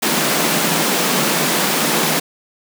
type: high-pass noise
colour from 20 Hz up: pink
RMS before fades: -17 dBFS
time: 0.02-2.2 s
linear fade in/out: 10 ms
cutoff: 150 Hz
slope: 96 dB/octave
effects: none